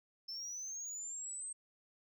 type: linear sweep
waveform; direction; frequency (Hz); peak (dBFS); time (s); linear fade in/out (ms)
sine; up; 5274 to 8372; -39; 0.28-1.53; 10
effects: tanh soft clip ceiling -40 dBFS